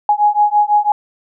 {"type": "beating tone pair", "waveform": "sine", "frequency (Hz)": [830.6, 836.6], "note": ["G#5", "G#5"], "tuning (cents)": [0, 12], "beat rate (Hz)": 6, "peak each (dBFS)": -13, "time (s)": [0.09, 0.92], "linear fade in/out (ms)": 2, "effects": []}